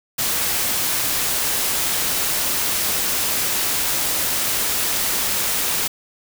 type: noise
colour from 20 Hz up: white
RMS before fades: -21 dBFS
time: 0.18-5.88 s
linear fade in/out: 10 ms
effects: none